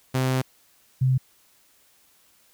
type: tone pair in turn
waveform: sawtooth / sine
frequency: 130 / 130 Hz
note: C3 / C3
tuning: -11 / -11 cents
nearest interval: unison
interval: 0 cents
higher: neither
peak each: -17 / -17 dBFS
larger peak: neither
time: 0.14-0.42 / 1.01-1.18 s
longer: first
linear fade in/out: 10 ms
effects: white hiss -60 dBFS RMS until 2.53 s